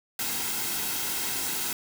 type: noise with comb filter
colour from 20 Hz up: white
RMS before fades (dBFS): -30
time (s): 0.19-1.73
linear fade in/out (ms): 2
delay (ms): 1.7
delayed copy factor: -0.55
effects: none